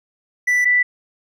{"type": "tone pair in turn", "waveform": ["triangle", "sine"], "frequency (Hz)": [1975.5, 1975.5], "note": ["B6", "B6"], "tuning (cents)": [0, 0], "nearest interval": "unison", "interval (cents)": 0, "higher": "neither", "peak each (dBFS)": -12, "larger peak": "neither", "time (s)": [[0.47, 0.65], [0.65, 0.83]], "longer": "neither", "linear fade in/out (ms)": 10, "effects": []}